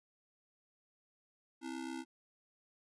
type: ring-modulated tone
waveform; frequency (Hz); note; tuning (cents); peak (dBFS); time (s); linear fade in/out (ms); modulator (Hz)
square; 293.7; D4; 0; -38; 1.61-2.05; 50; 33.5
effects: resampled to 24000 Hz